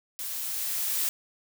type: noise with level ramp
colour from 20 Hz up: blue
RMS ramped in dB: -35 to -27 dBFS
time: 0.19-1.09 s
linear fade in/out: 0 ms
effects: none